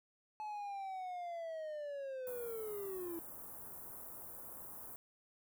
triangle linear sweep, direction down, 861 to 329.6 Hz, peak -39 dBFS, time 0.4-3.19 s, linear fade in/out 0 ms
white band-stop noise, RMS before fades -50 dBFS, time 2.27-4.96 s, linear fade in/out 0 ms, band 1200 to 11000 Hz, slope 24 dB/octave
effects none

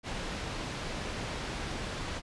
pink low-pass noise, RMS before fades -37 dBFS, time 0.03-2.22 s, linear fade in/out 50 ms, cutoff 5100 Hz, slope 12 dB/octave, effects resampled to 24000 Hz

